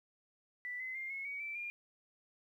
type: tone with pitch steps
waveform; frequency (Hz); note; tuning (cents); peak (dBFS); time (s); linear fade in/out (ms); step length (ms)
sine; 1975.5 / 2042 / 2110 / 2181 / 2254 / 2329 / 2407; B6 / C7 / C7 / C#7 / C#7 / D7 / D7; 0 / -43 / +14 / -29 / +28 / -15 / +42; -39; 0.65-1.7; 0; 150
effects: 12-bit